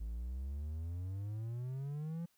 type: exponential sweep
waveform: triangle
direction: up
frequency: 53.4 to 172.3 Hz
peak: -36 dBFS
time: 0-2.26 s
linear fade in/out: 10 ms
effects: white hiss -75 dBFS RMS until 2.37 s